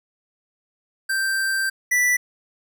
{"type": "tone pair in turn", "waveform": "square", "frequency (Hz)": [1568, 1972.1], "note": ["G6", "B6"], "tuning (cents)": [0, -3], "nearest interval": "major third", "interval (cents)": 397, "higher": "second", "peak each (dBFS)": [-21, -17], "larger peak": "second", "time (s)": [[1.09, 1.7], [1.91, 2.17]], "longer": "first", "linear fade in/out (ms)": 10, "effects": []}